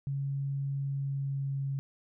sine tone with pitch glide, 138.59 to 137.39 Hz, C#3 to C#3, 0 to -15 cents, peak -30 dBFS, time 0.07-1.79 s, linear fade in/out 0 ms, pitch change -15 cents, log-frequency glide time 0.81-1.65 s, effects none

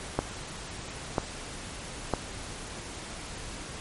clicks, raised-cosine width 1 ms, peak -10 dBFS, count 3, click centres 0.19 / 1.182 / 2.137 s, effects pink hiss -40 dBFS RMS until 3.8 s + MP3 48 kbps

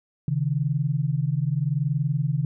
sine tone pair together, 134.77 / 155.56 Hz, C#3 / D#3, -48 / 0 cents, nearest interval major second, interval 248 cents, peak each -24 dBFS, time 0.28-2.45 s, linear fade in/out 2 ms, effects none

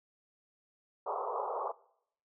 white band-pass noise, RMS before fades -36 dBFS, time 1.06-1.72 s, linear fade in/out 10 ms, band 400 to 1200 Hz, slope 96 dB/octave, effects noise-tail reverb RT60 0.7 s tail -21 dB re dry

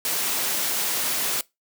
white high-pass noise, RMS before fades -25 dBFS, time 0.05-1.41 s, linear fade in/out 2 ms, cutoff 180 Hz, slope 12 dB/octave, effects noise-tail reverb RT60 0.2 s tail -22 dB re dry

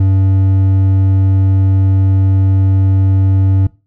triangle tone with hard clipping, 96 Hz, G2, 36 cents flat, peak -9 dBFS, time 0-3.67 s, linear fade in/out 5 ms, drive 9 dB, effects noise-tail reverb RT60 0.3 s tail -20 dB re dry

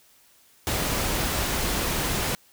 pink noise, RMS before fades -26 dBFS, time 0.67-2.35 s, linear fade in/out 0 ms, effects white hiss -58 dBFS RMS until 2.52 s

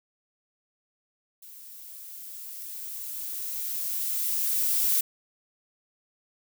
violet noise with level ramp, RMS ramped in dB -47 to -23 dBFS, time 1.42-5.01 s, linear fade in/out 5 ms, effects none

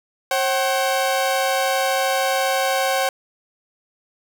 sawtooth tone pair together, 538 / 760.8 Hz, C5 / F#5, +48 / +48 cents, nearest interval tritone, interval 600 cents, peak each -17 dBFS, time 0.31-3.09 s, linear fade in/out 2 ms, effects none

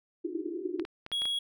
pink band-pass noise, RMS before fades -35 dBFS, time 0.24-0.85 s, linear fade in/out 10 ms, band 310 to 390 Hz, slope 96 dB/octave
clicks, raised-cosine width 0.3 ms, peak -25 dBFS, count 6, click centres 0.797 / 0.851 / 1.064 / 1.117 / 1.219 / 1.255 s
triangle tone, 3322 Hz, G#7, in tune, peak -27 dBFS, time 1.12-1.39 s, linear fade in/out 5 ms
effects none

